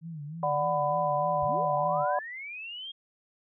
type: tone with vibrato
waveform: sine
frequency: 155.56 Hz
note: D#3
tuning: in tune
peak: -36 dBFS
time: 0.01-2.06 s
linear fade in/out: 50 ms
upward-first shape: sine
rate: 3.3 Hz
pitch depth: 130 cents each way
type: chord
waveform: sine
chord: B minor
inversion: first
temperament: equal with one note detuned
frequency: 587.3 / 740 / 999.8 Hz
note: D5 / F#5 / B5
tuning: 0 / 0 / +21 cents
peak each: -29 dBFS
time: 0.43-2.19 s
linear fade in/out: 2 ms
type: linear sweep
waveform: sine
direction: up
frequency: 45.39 to 3266 Hz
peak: -37 dBFS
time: 1.42-2.92 s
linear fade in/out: 10 ms
effects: none